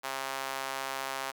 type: tone with high-pass filter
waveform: sawtooth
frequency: 134.9 Hz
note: C#3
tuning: 47 cents flat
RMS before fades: -36 dBFS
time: 0.03-1.32 s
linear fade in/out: 20 ms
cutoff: 870 Hz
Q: 1.2
effects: none